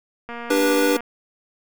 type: click train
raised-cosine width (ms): 0.5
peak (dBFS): -19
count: 170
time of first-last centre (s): 0.29-1.006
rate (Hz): 236
type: chord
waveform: square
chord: G major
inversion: second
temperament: equal with one note detuned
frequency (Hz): 293.7 / 392 / 487.6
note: D4 / G4 / B4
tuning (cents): 0 / 0 / -22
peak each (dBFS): -21 / -25 / -20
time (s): 0.5-0.97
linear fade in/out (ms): 5
type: noise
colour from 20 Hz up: violet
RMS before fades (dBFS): -35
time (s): 0.53-0.99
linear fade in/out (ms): 50
effects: none